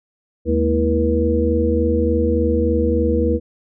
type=tone cluster; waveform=sine; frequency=78.5 / 212.4 / 235.8 / 326.5 / 480.8 Hz; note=D#2 / G#3 / A#3 / E4 / B4; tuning=+16 / +39 / +20 / -17 / -46 cents; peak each=-19 / -26 / -23 / -21 / -19 dBFS; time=0.45-3.4 s; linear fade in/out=50 ms; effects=none